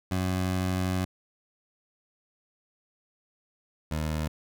20% pulse tone pair in turn, 92.5 / 77.78 Hz, F#2 / D#2, 0 / 0 cents, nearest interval minor third, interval 300 cents, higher first, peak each -21 / -23 dBFS, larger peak first, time 0.11-1.05 / 3.91-4.28 s, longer first, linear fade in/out 5 ms, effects none

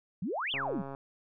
sine exponential two-way sweep, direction up then down, 155.56 to 3597 to 155.56 Hz, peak -31 dBFS, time 0.22-0.82 s, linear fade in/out 5 ms, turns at 0.52 s
click train, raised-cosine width 1 ms, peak -28 dBFS, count 57, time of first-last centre 0.54-0.949 s, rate 137 Hz
effects none

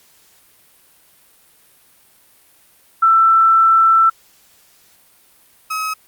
sine / 35% pulse tone pair in turn, 1333 / 1276.1 Hz, E6 / D#6, +19 / +43 cents, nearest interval minor second, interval 76 cents, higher first, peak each -8 / -18 dBFS, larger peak first, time 3.02-4.1 / 5.7-5.94 s, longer first, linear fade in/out 10 ms, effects white hiss -52 dBFS RMS until 6.07 s + Opus 48 kbps

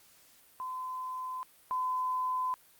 sine tone pair in turn, 1022 / 1016.7 Hz, C6 / B5, -41 / +50 cents, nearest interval unison, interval 9 cents, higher first, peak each -35 / -29 dBFS, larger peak second, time 0.6-1.43 / 1.71-2.54 s, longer neither, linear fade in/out 0 ms, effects white hiss -61 dBFS RMS until 2.79 s + Opus 48 kbps

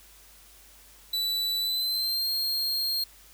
45% pulse tone with pitch glide, 3963 to 4223 Hz, B7 to C8, +5 to +15 cents, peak -25 dBFS, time 1.13-3.04 s, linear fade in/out 5 ms, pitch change +110 cents, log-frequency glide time 1.6-2.3 s, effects added 50 Hz sine -58 dBFS peak until 3.33 s + white hiss -54 dBFS RMS until 3.33 s

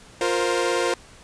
sawtooth chord, F suspended fourth, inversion none, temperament equal with one note detuned, 352.7 / 466.2 / 523.3 Hz, F4 / Bb4 / C5, +17 / 0 / 0 cents, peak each -21 dBFS, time 0.21-0.94 s, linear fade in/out 2 ms, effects pink hiss -48 dBFS RMS until 1.23 s + resampled to 22050 Hz

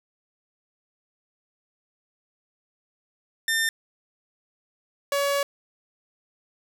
sawtooth tone pair in turn, 1800 / 564 Hz, A6 / C#5, +39 / +30 cents, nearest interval octave + minor sixth, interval 2009 cents, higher first, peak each -18 dBFS, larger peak neither, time 3.48-3.69 / 5.12-5.43 s, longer second, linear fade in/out 2 ms, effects none

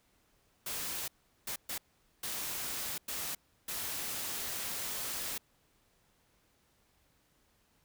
white noise bursts at uneven times, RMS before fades -38 dBFS, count 6, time 0.66-1.08 / 1.47-1.56 / 1.69-1.78 / 2.23-2.98 / 3.08-3.35 / 3.68-5.38 s, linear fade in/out 5 ms, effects pink hiss -71 dBFS RMS until 7.84 s

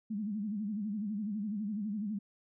sine tone with vibrato, 208.7 Hz, G#3, 9 cents sharp, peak -33 dBFS, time 0.1-2.19 s, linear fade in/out 10 ms, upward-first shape sine, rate 12 Hz, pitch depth 110 cents each way, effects none

